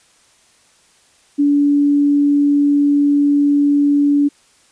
sine tone, 287.4 Hz, D4, 37 cents flat, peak -10 dBFS, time 1.38-4.29 s, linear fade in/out 20 ms, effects white hiss -53 dBFS RMS until 4.71 s + resampled to 22050 Hz

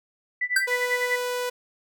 sine tone with tremolo, 1981 Hz, B6, 5 cents sharp, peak -21 dBFS, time 0.41-1.16 s, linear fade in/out 5 ms, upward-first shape sine, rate 10 Hz, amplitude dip 95%
square tone with exponential decay, 1568 Hz, G6, in tune, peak -15 dBFS, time 0.56-0.7 s, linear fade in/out 5 ms, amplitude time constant 30 ms
sawtooth tone, 493.9 Hz, B4, in tune, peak -22 dBFS, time 0.67-1.5 s, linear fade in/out 10 ms
effects none

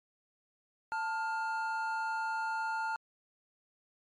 triangle tone pair together, 888.2 / 1410 Hz, A5 / F6, +16 / +16 cents, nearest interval minor sixth, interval 800 cents, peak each -32 / -34 dBFS, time 0.92-2.96 s, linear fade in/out 0 ms, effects MP3 48 kbps

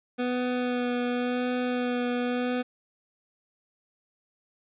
25% pulse tone with vibrato, 246.9 Hz, B3, in tune, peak -22 dBFS, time 0.18-2.63 s, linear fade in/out 20 ms, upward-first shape sine, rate 0.91 Hz, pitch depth 15 cents each way, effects resampled to 8000 Hz + 10-bit

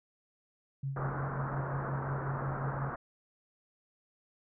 sine tone with tremolo, 136.7 Hz, C#3, 24 cents flat, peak -31 dBFS, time 0.83-2.9 s, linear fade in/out 5 ms, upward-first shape triangle, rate 5.6 Hz, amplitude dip 65%
white low-pass noise, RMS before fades -39 dBFS, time 0.96-2.96 s, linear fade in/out 5 ms, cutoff 1500 Hz, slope 48 dB/octave
effects none

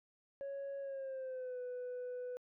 sine tone with pitch glide, 554.4 to 496.8 Hz, C#5 to B4, 0 to +10 cents, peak -38 dBFS, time 0.41-2.37 s, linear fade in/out 0 ms, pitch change -190 cents, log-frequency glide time 0.8-1.6 s, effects tanh soft clip ceiling -39 dBFS

